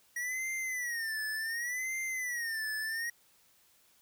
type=tone with vibrato; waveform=square; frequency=1906 Hz; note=A#6; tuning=38 cents sharp; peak=-34 dBFS; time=0.16-3.1 s; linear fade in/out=5 ms; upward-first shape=sine; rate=0.68 Hz; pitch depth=160 cents each way; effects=white hiss -66 dBFS RMS until 4.01 s